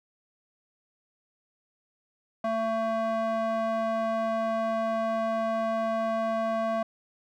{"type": "tone with band-pass filter", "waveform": "square", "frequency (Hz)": 223.9, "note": "A3", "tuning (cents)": 30, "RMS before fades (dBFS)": -28, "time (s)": [2.44, 6.83], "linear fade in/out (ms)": 5, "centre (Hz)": 800, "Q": 2.5, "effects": []}